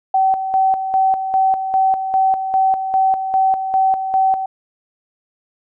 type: tone with tremolo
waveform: sine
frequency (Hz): 765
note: G5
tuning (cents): -42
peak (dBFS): -11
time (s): 0.14-4.46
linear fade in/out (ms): 5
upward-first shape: square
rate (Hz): 2.5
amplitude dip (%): 60
effects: none